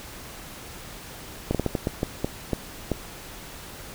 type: slowing click train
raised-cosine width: 2 ms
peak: -10 dBFS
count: 10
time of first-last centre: 1.51-2.917 s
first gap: 37 ms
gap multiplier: 1.34
effects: pink hiss -41 dBFS RMS until 3.94 s